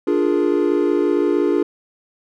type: chord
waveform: triangle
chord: Bb dominant seventh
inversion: first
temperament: equal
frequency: 293.7 / 349.2 / 415.3 / 466.2 Hz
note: D4 / F4 / Ab4 / Bb4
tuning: 0 / 0 / 0 / 0 cents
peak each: -18 / -17 / -18 / -23 dBFS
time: 0.07-1.63 s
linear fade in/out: 5 ms
effects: none